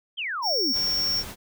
sine exponential sweep, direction down, 3300 to 227.9 Hz, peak -27 dBFS, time 0.17-0.73 s, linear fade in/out 20 ms
square tone, 5490 Hz, F8, 31 cents flat, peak -23 dBFS, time 0.42-1.24 s, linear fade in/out 50 ms
pink noise, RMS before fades -38 dBFS, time 0.72-1.36 s, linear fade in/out 50 ms
effects none

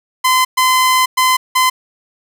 sawtooth tone bursts at uneven times, 1026 Hz, C6, 34 cents flat, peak -6 dBFS, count 4, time 0.24-0.45 / 0.57-1.06 / 1.17-1.37 / 1.55-1.7 s, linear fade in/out 10 ms, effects none

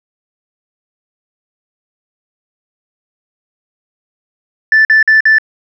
sine tone bursts, 1759 Hz, A6, 1 cent flat, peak -3 dBFS, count 4, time 4.72-5.384 s, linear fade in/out 2 ms, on 130 ms, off 48 ms, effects tanh soft clip ceiling -2 dBFS

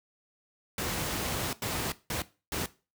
pink noise bursts at uneven times, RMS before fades -32 dBFS, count 4, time 0.78-1.53 / 1.62-1.92 / 2.1-2.22 / 2.52-2.66 s, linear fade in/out 2 ms, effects noise-tail reverb RT60 0.3 s tail -17 dB re dry + high-pass 60 Hz 12 dB/octave

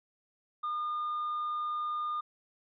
triangle tone with hard clipping, 1215 Hz, D#6, 42 cents flat, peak -32 dBFS, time 0.63-2.21 s, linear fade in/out 10 ms, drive 5 dB, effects resampled to 11025 Hz

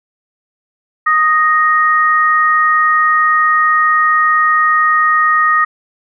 sine tone pair together, 1244.5 / 1864.6 Hz, D#6 / A#6, 0 / 0 cents, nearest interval perfect fifth, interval 700 cents, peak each -10 / -13 dBFS, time 1.06-5.65 s, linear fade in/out 10 ms, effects none

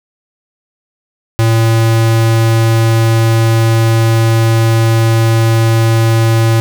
square tone, 113.4 Hz, A#2, 47 cents flat, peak -8 dBFS, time 1.39-6.6 s, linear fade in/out 0 ms, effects none

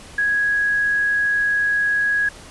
sine tone, 1661.2 Hz, G#6, in tune, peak -16 dBFS, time 0.18-2.29 s, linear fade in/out 5 ms, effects pink hiss -41 dBFS RMS until 2.5 s + resampled to 24000 Hz

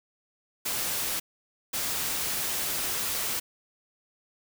white noise bursts at uneven times, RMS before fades -30 dBFS, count 2, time 0.65-1.2 / 1.73-3.4 s, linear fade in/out 10 ms, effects none

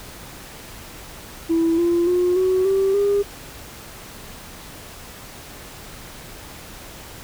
sine tone with pitch steps, 330 / 343.6 / 357.8 / 372.6 / 387.9 / 403.9 Hz, E4 / F4 / F4 / F#4 / G4 / G#4, +2 / -28 / +42 / +12 / -18 / -48 cents, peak -14 dBFS, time 1.49-3.23 s, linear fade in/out 20 ms, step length 290 ms, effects tanh soft clip ceiling -12 dBFS + pink hiss -39 dBFS RMS until 7.23 s

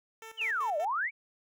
10% pulse tone with tremolo, 446.4 Hz, A4, 25 cents sharp, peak -36 dBFS, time 0.22-0.85 s, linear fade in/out 2 ms, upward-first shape square, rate 5.2 Hz, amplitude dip 75%
sine exponential two-way sweep, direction down then up, 3200 to 577 to 2369 Hz, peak -28 dBFS, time 0.37-1.11 s, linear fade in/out 50 ms, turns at 0.78 s
effects none

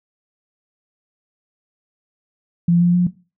sine tone with pitch steps, 172.2 / 174.91 / 177.66 Hz, F3 / F3 / F3, -24 / +3 / +30 cents, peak -11 dBFS, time 2.68-3.07 s, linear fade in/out 5 ms, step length 130 ms, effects noise-tail reverb RT60 0.3 s tail -17 dB re dry

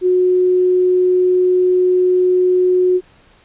sine tone, 364.8 Hz, F#4, 24 cents flat, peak -10 dBFS, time 0.01-3.01 s, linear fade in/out 50 ms, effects pink hiss -50 dBFS RMS until 3.44 s + resampled to 8000 Hz

